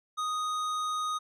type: tone with hard clipping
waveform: triangle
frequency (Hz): 1244.5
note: D#6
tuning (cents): 0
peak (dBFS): -31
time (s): 0.17-1.19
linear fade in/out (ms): 20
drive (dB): 16
effects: none